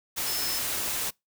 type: tone in noise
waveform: sine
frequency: 5230 Hz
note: E8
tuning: 15 cents flat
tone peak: -32 dBFS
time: 0.26-0.6 s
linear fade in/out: 20 ms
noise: white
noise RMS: -30 dBFS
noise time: 0.16-1.11 s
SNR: -5 dB
effects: noise-tail reverb RT60 0.2 s tail -26 dB re dry